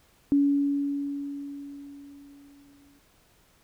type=tone with exponential decay; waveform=sine; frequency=282.9 Hz; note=C#4; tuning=35 cents sharp; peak=-17 dBFS; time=0.32-2.99 s; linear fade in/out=0 ms; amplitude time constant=580 ms; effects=pink hiss -62 dBFS RMS until 3.63 s